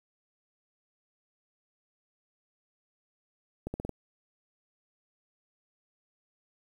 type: accelerating click train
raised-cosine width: 2 ms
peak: -21 dBFS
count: 5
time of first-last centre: 3.67-3.893 s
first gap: 70 ms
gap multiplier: 0.85
effects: 9-bit